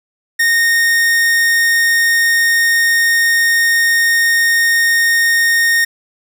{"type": "tone", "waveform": "45% pulse", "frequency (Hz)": 1846, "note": "A#6", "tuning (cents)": -17, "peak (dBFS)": -10, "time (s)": [0.39, 5.85], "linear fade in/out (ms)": 10, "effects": []}